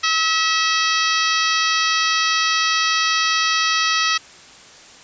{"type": "harmonic tone with a mistuned harmonic", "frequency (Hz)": 645, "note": "E5", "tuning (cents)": -38, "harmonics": [2, 3, 4, 5, 6, 7, 8, 9], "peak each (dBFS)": [-21, -23, -24, -25, -26, -26, -27, -28], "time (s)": [0.03, 4.18], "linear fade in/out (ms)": 10, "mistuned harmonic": 4, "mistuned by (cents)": 16, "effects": ["white hiss -43 dBFS RMS until 5.03 s", "resampled to 16000 Hz"]}